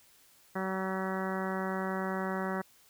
harmonic tone with a mistuned harmonic, 189.4 Hz, F#3, 41 cents sharp, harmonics 1 / 2 / 3 / 4 / 5 / 6 / 7 / 8 / 9 / 10, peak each -35 / -38 / -40 / -41 / -42 / -43 / -43 / -44 / -45 / -45 dBFS, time 0.55-2.62 s, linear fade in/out 10 ms, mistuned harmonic 10, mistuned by +31 cents, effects white hiss -62 dBFS RMS until 2.89 s

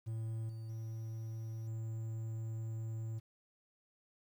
triangle tone with level steps, 111.9 Hz, A2, 30 cents sharp, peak -35 / -40 / -38 / -36 dBFS, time 0.06-3.2 s, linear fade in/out 20 ms, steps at 0.49 / 0.69 / 1.67 s, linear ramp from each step 5 ms, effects 11-bit

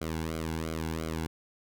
sawtooth tone with flanger, 80.4 Hz, E2, 43 cents flat, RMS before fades -34 dBFS, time 0.01-1.27 s, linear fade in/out 5 ms, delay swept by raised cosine 1.1 to 1.65 ms, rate 2.9 Hz, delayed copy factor -1, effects none

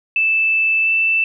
sine tone with pitch glide, 2637 to 2654 Hz, E7 to E7, 0 to +11 cents, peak -13 dBFS, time 0.16-1.24 s, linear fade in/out 2 ms, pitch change +11 cents, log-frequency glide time 0.83-0.9 s, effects none

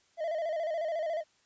triangle tone with vibrato, 645 Hz, E5, 38 cents flat, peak -28 dBFS, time 0.17-1.24 s, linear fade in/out 50 ms, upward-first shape square, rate 14 Hz, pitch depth 74 cents each way, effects white hiss -68 dBFS RMS until 1.45 s + resampled to 16000 Hz

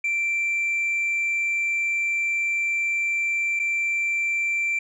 sine tone with dropouts, 2349 Hz, D7, in tune, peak -19 dBFS, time 0.04-4.79 s, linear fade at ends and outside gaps 5 ms, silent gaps 3.593-3.597 s, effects tanh soft clip ceiling -20 dBFS

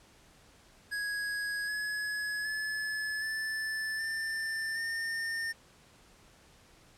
square tone with pitch steps, 1661.2 / 1691.2 / 1721.8 / 1752.9 / 1784.5 / 1816.8 Hz, G#6 / G#6 / A6 / A6 / A6 / A#6, 0 / +31 / -38 / -7 / +24 / -45 cents, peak -33 dBFS, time 0.91-5.53 s, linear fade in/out 20 ms, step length 770 ms, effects pink hiss -60 dBFS RMS until 6.97 s + low-pass 10000 Hz 12 dB/octave

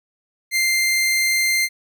sawtooth tone, 2093 Hz, C7, in tune, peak -13 dBFS, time 0.51-1.69 s, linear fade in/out 50 ms, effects none

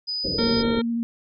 sine tone, 4978 Hz, D#8, in tune, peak -25 dBFS, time 0.07-0.63 s, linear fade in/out 20 ms
white low-pass noise, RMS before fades -29 dBFS, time 0.24-0.8 s, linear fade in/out 10 ms, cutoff 560 Hz, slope 96 dB/octave
harmonic tone, 459.4 Hz, A#4, 25 cents flat, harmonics 1 / 2 / 3 / 4 / 5 / 7 / 8 / 9, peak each -25 / -35 / -33 / -40 / -39 / -36 / -38 / -40 dBFS, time 0.38-0.82 s, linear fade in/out 10 ms
sine tone with vibrato, 233.1 Hz, A#3, in tune, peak -22 dBFS, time 0.39-1.03 s, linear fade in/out 0 ms, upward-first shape triangle, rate 14 Hz, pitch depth 18 cents each way
effects none

